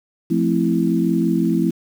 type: chord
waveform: sine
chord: F major seventh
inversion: none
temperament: equal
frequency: 174.61 / 220 / 261.6 / 329.6 Hz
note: F3 / A3 / C4 / E4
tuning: 0 / 0 / 0 / 0 cents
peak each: -20 / -21 / -22 / -20 dBFS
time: 0.3-1.71 s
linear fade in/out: 10 ms
effects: 7-bit